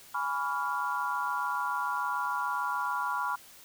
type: chord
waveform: sine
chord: C# dominant seventh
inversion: second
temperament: equal with one note detuned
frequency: 830.6 / 987.8 / 1134.6 / 1396.9 Hz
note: G#5 / B5 / C#6 / E#6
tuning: 0 / 0 / +40 / 0 cents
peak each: -38 / -32 / -35 / -34 dBFS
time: 0.14-3.36 s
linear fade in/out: 10 ms
effects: white hiss -53 dBFS RMS until 3.64 s